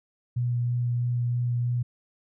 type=tone with vibrato; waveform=sine; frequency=121.3 Hz; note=B2; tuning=31 cents flat; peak=-23 dBFS; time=0.36-1.83 s; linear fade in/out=10 ms; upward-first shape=sine; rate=3.1 Hz; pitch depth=10 cents each way; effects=none